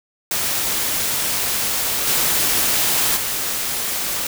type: noise with level steps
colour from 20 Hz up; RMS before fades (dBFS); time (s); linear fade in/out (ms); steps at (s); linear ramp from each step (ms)
white; -21 / -18 / -23; 0.31-4.27; 2; 2.07 / 3.16; 10
effects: none